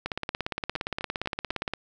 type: two click trains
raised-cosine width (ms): 0.3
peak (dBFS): -13 / -16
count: 30 / 4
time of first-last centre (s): 0.06-1.736 / 0.76-1.508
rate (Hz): 17.3 / 4.01
effects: none